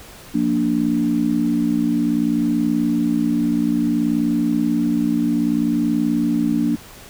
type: chord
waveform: sine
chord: Bb major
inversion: second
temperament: equal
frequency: 174.61 / 233.1 / 293.7 Hz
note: F3 / Bb3 / D4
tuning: 0 / 0 / 0 cents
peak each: -25 / -19 / -19 dBFS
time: 0.34-6.76 s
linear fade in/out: 10 ms
effects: pink hiss -41 dBFS RMS until 7.09 s